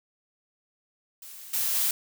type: noise with level steps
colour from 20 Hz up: blue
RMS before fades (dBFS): -44 / -27 / -25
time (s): 1.22-1.91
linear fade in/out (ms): 2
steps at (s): 1.53 / 1.74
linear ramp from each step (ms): 10
effects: none